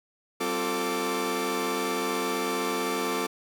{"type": "tone cluster", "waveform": "sawtooth", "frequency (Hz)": [193.5, 263.2, 351.6, 443.5, 1166], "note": ["G3", "C4", "F4", "A4", "D6"], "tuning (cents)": [-22, 10, 12, 14, -13], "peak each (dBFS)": [-34, -30, -29, -27, -29], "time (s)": [0.4, 3.27], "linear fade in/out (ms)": 10, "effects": []}